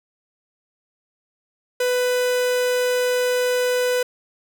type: tone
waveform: 45% pulse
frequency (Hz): 497.6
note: B4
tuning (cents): +13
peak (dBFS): -18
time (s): 1.8-4.03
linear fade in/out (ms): 5
effects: none